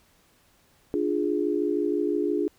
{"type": "chord", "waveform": "sine", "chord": "D diminished", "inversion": "none", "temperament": "equal with one note detuned", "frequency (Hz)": [296.2, 349.2, 415.3], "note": ["D4", "F4", "Ab4"], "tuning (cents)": [15, 0, 0], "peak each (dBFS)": -27, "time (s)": [0.94, 2.48], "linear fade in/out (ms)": 0, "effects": ["pink hiss -62 dBFS RMS until 2.58 s"]}